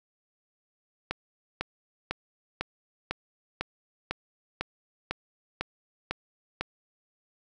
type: click train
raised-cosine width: 0.3 ms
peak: -13 dBFS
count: 12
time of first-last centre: 1.11-6.61 s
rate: 2 Hz
effects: none